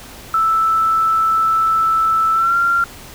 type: tone with pitch glide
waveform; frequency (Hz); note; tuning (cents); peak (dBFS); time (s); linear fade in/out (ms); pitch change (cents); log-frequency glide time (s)
sine; 1318.5 to 1381.7; E6 to F6; 0 to -19; -12; 0.34-2.84; 2; +81; 2.33-2.56
effects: pink hiss -37 dBFS RMS until 3.14 s